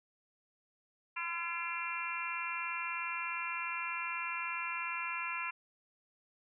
harmonic tone with a mistuned harmonic, 339.8 Hz, F4, 47 cents flat, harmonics 3 / 4 / 5 / 6 / 7 / 8, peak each -41 / -43 / -46 / -47 / -40 / -42 dBFS, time 1.16-5.51 s, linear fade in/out 10 ms, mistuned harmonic 6, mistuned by +40 cents, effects none

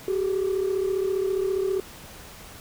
sine tone pair together, 379.4 / 414.3 Hz, F#4 / G#4, +43 / -4 cents, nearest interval major second, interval 153 cents, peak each -22 / -27 dBFS, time 0.08-1.8 s, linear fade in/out 2 ms, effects tanh soft clip ceiling -18 dBFS + pink hiss -44 dBFS RMS until 2.6 s

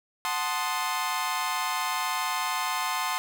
sawtooth chord, F# diminished seventh, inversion none, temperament equal, 740 / 880 / 1046.5 / 1244.5 Hz, F#5 / A5 / C6 / Eb6, 0 / 0 / 0 / 0 cents, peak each -31 / -29 / -26 / -31 dBFS, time 0.25-3.18 s, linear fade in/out 0 ms, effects none

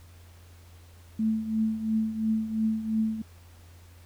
sine tone with tremolo, 220 Hz, A3, in tune, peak -21 dBFS, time 1.19-3.22 s, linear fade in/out 5 ms, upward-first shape triangle, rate 2.9 Hz, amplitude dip 75%, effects added 86 Hz sine -49 dBFS peak until 4.05 s + pink hiss -58 dBFS RMS until 4.05 s

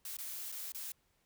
blue noise with dropouts, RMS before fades -43 dBFS, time 0.05-0.92 s, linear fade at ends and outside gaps 2 ms, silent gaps 0.169-0.186 / 0.518-0.523 / 0.721-0.747 s, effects pink hiss -75 dBFS RMS until 1.25 s

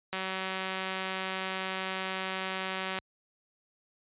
click train, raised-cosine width 0.3 ms, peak -18 dBFS, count 541, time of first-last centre 0.13-2.987 s, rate 189 Hz, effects high-pass 60 Hz 12 dB/octave + resampled to 8000 Hz

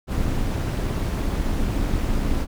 brown noise with amplitude modulation, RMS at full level -20 dBFS, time 0.07-2.47 s, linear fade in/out 50 ms, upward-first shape sine, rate 247 Hz, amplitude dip 60%, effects none

